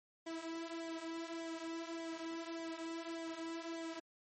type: tone with flanger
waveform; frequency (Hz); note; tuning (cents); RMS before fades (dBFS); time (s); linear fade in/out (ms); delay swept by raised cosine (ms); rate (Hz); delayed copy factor
sawtooth; 329.6; E4; 0; -44; 0.26-4; 10; 0.72 to 4.82; 1.7; -0.7
effects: MP3 32 kbps